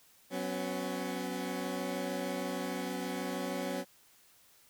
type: chord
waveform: 20% pulse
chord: F# suspended fourth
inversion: none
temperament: equal with one note detuned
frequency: 185 / 250.8 / 277.2 Hz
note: F#3 / B3 / C#4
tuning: 0 / +27 / 0 cents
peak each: -34 dBFS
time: 0.3-3.85 s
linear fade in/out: 50 ms
effects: white hiss -63 dBFS RMS until 4.69 s